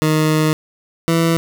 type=tone pair in turn; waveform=20% pulse; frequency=155.56 / 165.53 Hz; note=D#3 / E3; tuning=0 / +8 cents; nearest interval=minor second; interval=108 cents; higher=second; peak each=-8 dBFS; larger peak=neither; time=0.02-0.53 / 1.08-1.37 s; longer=first; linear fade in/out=0 ms; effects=none